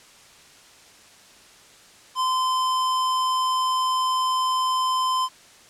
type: tone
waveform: square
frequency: 1030 Hz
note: C6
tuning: 28 cents flat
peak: -21 dBFS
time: 2.15-5.29 s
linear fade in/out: 50 ms
effects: white hiss -50 dBFS RMS until 5.69 s + low-pass 8000 Hz 12 dB/octave